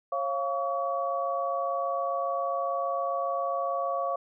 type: tone cluster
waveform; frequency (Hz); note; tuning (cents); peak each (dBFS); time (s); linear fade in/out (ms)
sine; 546 / 693 / 1132; C#5 / F5 / C#6; -26 / -14 / +36; -31; 0.12-4.16; 5
effects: none